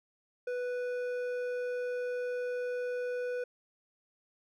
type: tone with hard clipping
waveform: sine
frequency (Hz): 493.9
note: B4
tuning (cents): 0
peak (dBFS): -34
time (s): 0.47-3.44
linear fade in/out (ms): 5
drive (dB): 8
effects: none